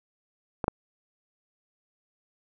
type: clicks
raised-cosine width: 1 ms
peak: -14 / -8 dBFS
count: 2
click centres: 0.642 / 0.681 s
effects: none